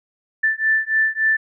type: beating tone pair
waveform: sine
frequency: 1763 / 1766.5 Hz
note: A6 / A6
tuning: +3 / +6 cents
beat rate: 3.5 Hz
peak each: -19 dBFS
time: 0.43-1.37 s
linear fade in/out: 10 ms
effects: none